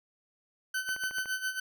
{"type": "tone with tremolo", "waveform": "40% pulse", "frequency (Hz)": 1521, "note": "F#6", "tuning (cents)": 47, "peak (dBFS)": -28, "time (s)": [0.74, 1.6], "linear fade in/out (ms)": 5, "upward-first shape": "sine", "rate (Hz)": 7.2, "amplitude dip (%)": 75}
{"type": "click train", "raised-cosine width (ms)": 0.5, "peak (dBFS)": -30, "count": 6, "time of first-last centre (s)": [0.89, 1.258], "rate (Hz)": 13.6}
{"effects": []}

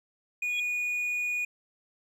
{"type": "tone", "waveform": "triangle", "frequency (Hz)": 2456, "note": "D#7", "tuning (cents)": -23, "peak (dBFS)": -26, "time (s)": [0.42, 1.45], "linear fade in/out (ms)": 5}
{"type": "tone with exponential growth", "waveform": "sine", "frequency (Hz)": 3322, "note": "G#7", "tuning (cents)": 0, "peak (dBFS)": -29, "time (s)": [0.48, 0.6], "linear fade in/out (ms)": 5, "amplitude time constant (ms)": 25}
{"effects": []}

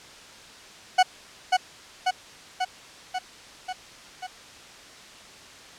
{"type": "tone with echo", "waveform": "40% pulse", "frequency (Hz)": 740, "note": "F#5", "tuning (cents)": 0, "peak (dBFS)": -13, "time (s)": [0.98, 1.03], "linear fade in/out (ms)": 10, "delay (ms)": 540, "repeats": 6, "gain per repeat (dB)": -3, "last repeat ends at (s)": 4.27, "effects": ["white hiss -46 dBFS RMS until 5.78 s", "low-pass 6000 Hz 12 dB/octave"]}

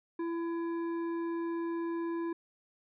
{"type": "tone with hard clipping", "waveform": "triangle", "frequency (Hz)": 335.5, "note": "E4", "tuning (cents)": 31, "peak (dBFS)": -34, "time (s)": [0.19, 2.33], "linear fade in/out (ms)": 5, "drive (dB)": 13, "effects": ["resampled to 8000 Hz"]}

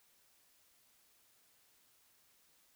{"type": "silence", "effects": ["white hiss -70 dBFS RMS until 2.75 s"]}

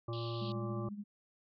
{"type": "harmonic tone", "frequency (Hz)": 116.54, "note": "A#2", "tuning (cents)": 0, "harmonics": [1, 3, 5, 7, 9, 10], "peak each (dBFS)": [-38, -42, -47, -54, -54, -47], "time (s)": [0.08, 0.89], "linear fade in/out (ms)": 5}
{"type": "band-pass noise", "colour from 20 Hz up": "pink", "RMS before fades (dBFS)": -50, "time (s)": [0.13, 0.52], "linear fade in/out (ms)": 0, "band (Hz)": [2800, 4700], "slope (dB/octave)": 96}
{"type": "tone with tremolo", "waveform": "sine", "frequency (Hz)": 205.3, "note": "G#3", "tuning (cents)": -20, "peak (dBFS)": -38, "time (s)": [0.41, 1.04], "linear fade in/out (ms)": 10, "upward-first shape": "sine", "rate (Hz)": 14, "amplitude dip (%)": 65}
{"effects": []}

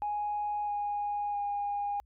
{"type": "tone with pitch steps", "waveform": "sine", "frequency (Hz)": [831, 822.9, 814.8], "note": ["G#5", "G#5", "G#5"], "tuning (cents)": [1, -16, -33], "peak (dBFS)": -29, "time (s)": [0.02, 2], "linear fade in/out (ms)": 0, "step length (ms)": 660, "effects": ["tanh soft clip ceiling -25 dBFS", "added 60 Hz sine -60 dBFS peak until 2.05 s"]}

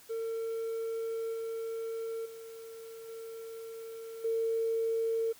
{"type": "tone with level steps", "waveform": "triangle", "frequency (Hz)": 453.3, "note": "A#4", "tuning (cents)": -48, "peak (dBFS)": [-30, -32, -42, -39, -24], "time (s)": [0.09, 5.33], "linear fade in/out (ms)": 20, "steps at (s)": [1.33, 2.25, 3.08, 4.24], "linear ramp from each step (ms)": 10, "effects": ["tanh soft clip ceiling -26 dBFS", "white hiss -57 dBFS RMS until 5.39 s"]}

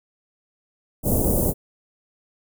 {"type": "band-stop noise", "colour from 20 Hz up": "pink", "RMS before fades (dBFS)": -20, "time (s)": [1.03, 1.54], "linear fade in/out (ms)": 50, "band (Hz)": [620, 9900], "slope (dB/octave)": 24, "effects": []}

